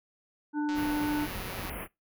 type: harmonic tone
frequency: 297 Hz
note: D4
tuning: 20 cents sharp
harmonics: 1 / 3 / 5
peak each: -27 / -37 / -41 dBFS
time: 0.53-1.28 s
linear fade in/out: 50 ms
type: click train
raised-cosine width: 0.2 ms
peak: -26 dBFS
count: 189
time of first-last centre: 0.69-1.695 s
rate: 187 Hz
type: band-stop noise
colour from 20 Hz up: pink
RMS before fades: -38 dBFS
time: 0.74-1.88 s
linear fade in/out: 50 ms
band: 3000 to 9700 Hz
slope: 96 dB/octave
effects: noise-tail reverb RT60 0.2 s tail -22 dB re dry